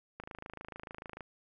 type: click train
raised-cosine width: 0.5 ms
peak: -28 dBFS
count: 28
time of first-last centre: 0.2-1.207 s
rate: 26.8 Hz
effects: none

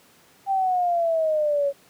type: exponential sweep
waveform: sine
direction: down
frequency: 790 to 554.4 Hz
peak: -19 dBFS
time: 0.46-1.73 s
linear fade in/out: 50 ms
effects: pink hiss -55 dBFS RMS until 1.89 s + high-pass 150 Hz 12 dB/octave

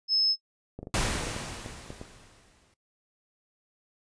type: tone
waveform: sine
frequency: 5200 Hz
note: E8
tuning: 24 cents flat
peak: -22 dBFS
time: 0.08-0.36 s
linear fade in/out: 50 ms
type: clicks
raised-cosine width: 2 ms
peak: -25 dBFS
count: 9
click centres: 0.79 / 0.83 / 0.871 / 1.154 / 1.27 / 1.364 / 1.661 / 1.904 / 2.014 s
type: noise with exponential decay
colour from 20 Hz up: pink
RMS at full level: -26 dBFS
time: 0.94-2.74 s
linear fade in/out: 2 ms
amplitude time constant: 390 ms
effects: noise-tail reverb RT60 0.1 s tail -17 dB re dry + resampled to 22050 Hz

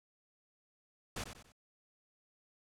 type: noise with echo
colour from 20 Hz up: pink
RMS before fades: -40 dBFS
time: 1.16-1.24 s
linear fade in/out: 5 ms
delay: 94 ms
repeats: 3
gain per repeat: -8 dB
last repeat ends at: 1.522 s
effects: low-pass 10000 Hz 12 dB/octave

